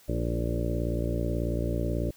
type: harmonic tone with a mistuned harmonic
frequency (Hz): 58.27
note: A#1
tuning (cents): 0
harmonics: 1 / 2 / 3 / 4 / 5 / 6 / 7 / 8 / 9 / 10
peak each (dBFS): -30 / -32 / -36 / -38 / -36 / -37 / -40 / -41 / -42 / -37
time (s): 0.08-2.11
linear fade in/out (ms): 10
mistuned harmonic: 5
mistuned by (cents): +31
effects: white hiss -57 dBFS RMS until 2.16 s